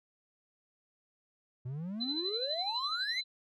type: exponential sweep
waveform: triangle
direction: up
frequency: 120 to 2217 Hz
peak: -34 dBFS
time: 1.65-3.21 s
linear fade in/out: 10 ms
type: tone with tremolo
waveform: sine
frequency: 4032 Hz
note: B7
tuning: 35 cents sharp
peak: -31 dBFS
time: 2-3.24 s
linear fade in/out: 20 ms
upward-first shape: sine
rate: 12 Hz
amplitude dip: 65%
effects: none